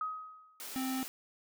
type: tone with exponential decay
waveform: sine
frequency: 1262 Hz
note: D#6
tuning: 24 cents sharp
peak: -31 dBFS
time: 0.01-0.7 s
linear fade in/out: 2 ms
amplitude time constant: 150 ms
type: high-pass noise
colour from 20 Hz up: white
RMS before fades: -44 dBFS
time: 0.6-1.08 s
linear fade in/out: 0 ms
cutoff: 200 Hz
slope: 96 dB/octave
type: tone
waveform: square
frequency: 261.6 Hz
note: C4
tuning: in tune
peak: -34 dBFS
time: 0.76-1.03 s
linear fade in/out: 0 ms
effects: none